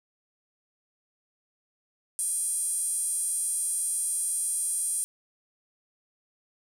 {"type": "tone with high-pass filter", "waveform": "5% pulse", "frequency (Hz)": 826, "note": "G#5", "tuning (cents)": -10, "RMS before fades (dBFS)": -29, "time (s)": [2.19, 5.04], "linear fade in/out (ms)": 0, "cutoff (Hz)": 9300, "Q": 8.5, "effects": []}